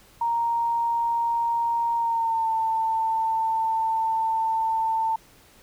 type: tone with pitch glide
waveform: sine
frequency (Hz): 932.3 to 893.8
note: A#5 to A5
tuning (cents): 0 to +27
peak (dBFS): -21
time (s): 0.21-5.16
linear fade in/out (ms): 5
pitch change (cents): -73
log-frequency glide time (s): 1.97-2.49
effects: pink hiss -54 dBFS RMS until 5.62 s